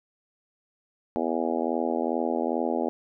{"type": "harmonic tone", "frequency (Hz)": 82.41, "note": "E2", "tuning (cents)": 0, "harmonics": [3, 4, 5, 6, 7, 8, 9, 10], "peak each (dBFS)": [-30, -31, -32, -33, -33, -34, -35, -35], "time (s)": [1.16, 2.89], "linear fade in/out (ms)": 0, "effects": []}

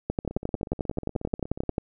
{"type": "two click trains", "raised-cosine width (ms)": 2, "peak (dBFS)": [-12, -23], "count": [20, 25], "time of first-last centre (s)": [[0.1, 1.781], [0.25, 1.696]], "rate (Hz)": [11.3, 16.6], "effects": []}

